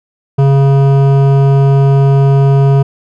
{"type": "tone with hard clipping", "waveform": "sine", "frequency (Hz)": 137.8, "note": "C#3", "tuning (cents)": -10, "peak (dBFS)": -7, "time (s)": [0.38, 2.83], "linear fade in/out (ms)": 10, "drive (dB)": 13, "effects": []}